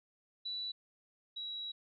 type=tone pair in turn; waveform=sine; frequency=3951 / 3881 Hz; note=B7 / B7; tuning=0 / -31 cents; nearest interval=unison; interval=31 cents; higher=first; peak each=-37 / -39 dBFS; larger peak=first; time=0.45-0.72 / 1.36-1.72 s; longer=second; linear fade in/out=10 ms; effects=none